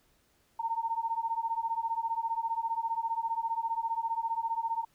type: beating tone pair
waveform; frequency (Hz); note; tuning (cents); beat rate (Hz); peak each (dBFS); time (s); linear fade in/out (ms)
sine; 905 / 920; A5 / A#5; +48 / -23; 15; -33 / -32; 0.59-4.85; 10
effects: pink hiss -69 dBFS RMS until 4.94 s